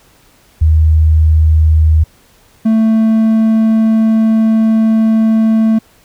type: tone pair in turn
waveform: sine / triangle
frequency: 78.6 / 221.7 Hz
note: D#2 / A3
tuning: +18 / +13 cents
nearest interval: octave + tritone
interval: 1795 cents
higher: second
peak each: -5 dBFS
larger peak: neither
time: 0.61-2.04 / 2.65-5.79 s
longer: second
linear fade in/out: 10 ms
effects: pink hiss -48 dBFS RMS until 6.04 s